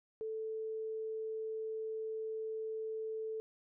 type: tone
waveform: sine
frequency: 440 Hz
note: A4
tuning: in tune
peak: -37 dBFS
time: 0.21-3.4 s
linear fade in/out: 0 ms
effects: none